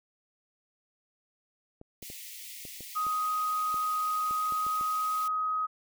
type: clicks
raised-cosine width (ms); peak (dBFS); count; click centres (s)
2; -33; 11; 1.814 / 2.027 / 2.101 / 2.652 / 2.807 / 3.067 / 3.743 / 4.31 / 4.523 / 4.666 / 4.811
type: high-pass noise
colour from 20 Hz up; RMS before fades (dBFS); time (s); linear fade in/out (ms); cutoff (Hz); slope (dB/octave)
white; -44; 2.02-5.28; 5; 1900; 96
type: tone with pitch glide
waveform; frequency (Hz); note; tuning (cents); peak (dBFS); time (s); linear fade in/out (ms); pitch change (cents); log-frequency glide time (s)
sine; 1252 to 1261.4; D#6 to D#6; +10 to +23; -27; 2.95-5.67; 20; +13; 4.18-5.53
effects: none